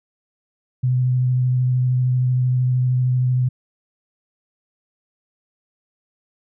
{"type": "tone with vibrato", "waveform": "sine", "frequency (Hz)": 126.5, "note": "B2", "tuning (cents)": 42, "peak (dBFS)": -15, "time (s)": [0.83, 3.49], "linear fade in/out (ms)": 10, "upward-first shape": "sine", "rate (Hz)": 13, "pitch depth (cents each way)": 14, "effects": []}